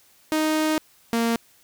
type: tone pair in turn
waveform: sawtooth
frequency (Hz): 311.1 / 231.2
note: D#4 / A#3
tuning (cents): 0 / -14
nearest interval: perfect fourth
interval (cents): 514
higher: first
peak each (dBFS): -16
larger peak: neither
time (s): 0.32-0.78 / 1.13-1.36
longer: first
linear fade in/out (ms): 0
effects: white hiss -57 dBFS RMS until 1.63 s